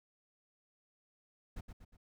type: noise with echo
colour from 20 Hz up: brown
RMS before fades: -42 dBFS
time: 1.56-1.61 s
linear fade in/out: 10 ms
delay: 120 ms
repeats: 3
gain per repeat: -6 dB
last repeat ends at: 1.97 s
effects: none